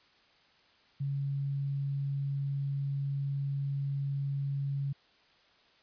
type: tone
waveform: sine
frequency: 139.4 Hz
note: C#3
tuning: 10 cents sharp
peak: -30 dBFS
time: 1-4.93 s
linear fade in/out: 10 ms
effects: white hiss -64 dBFS RMS until 5.82 s + resampled to 11025 Hz